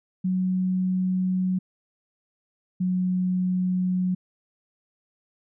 sine tone pair in turn, 185 / 183.09 Hz, F#3 / F#3, 0 / -18 cents, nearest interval unison, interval 18 cents, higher first, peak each -21 dBFS, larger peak neither, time 0.24-1.59 / 2.8-4.15 s, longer neither, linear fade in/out 10 ms, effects none

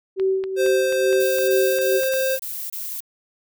sine tone with tremolo, 382.2 Hz, G4, 44 cents flat, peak -16 dBFS, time 0.16-2.01 s, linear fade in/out 50 ms, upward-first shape sine, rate 2.3 Hz, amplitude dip 65%
clicks, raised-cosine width 0.3 ms, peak -20 dBFS, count 9, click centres 0.198 / 0.439 / 0.663 / 0.925 / 1.129 / 1.386 / 1.786 / 2.034 / 2.136 s
square tone with pitch glide, 523.3 to 527.5 Hz, C5 to C5, 0 to +14 cents, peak -20 dBFS, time 0.56-2.39 s, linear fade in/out 50 ms, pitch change +14 cents, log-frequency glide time 0.92-2.09 s
violet noise bursts, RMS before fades -30 dBFS, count 6, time 1.2-3.005 s, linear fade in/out 5 ms, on 280 ms, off 25 ms
effects none

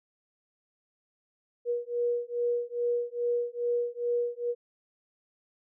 sine beating tone pair, 478.7 / 481.1 Hz, A#4 / B4, +46 / -45 cents, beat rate 2.4 Hz, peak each -30 dBFS, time 1.65-4.55 s, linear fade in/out 50 ms, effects none

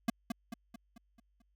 square tone with echo, 231.1 Hz, A#3, 15 cents flat, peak -27 dBFS, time 0.08-0.1 s, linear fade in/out 5 ms, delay 220 ms, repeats 6, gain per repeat -6 dB, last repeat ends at 1.42 s, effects added 50 Hz sine -70 dBFS peak until 1.55 s

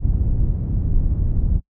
pink low-pass noise, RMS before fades -18 dBFS, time 0-1.61 s, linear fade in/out 50 ms, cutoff 120 Hz, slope 12 dB/octave, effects noise-tail reverb RT60 0.1 s tail -25 dB re dry

